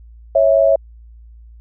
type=tone pair together; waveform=sine; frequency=551.6 / 656 Hz; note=C#5 / E5; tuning=-9 / -9 cents; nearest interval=minor third; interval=300 cents; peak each=-12 dBFS; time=0.35-0.76 s; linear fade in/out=5 ms; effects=added 57 Hz sine -38 dBFS peak until 1.6 s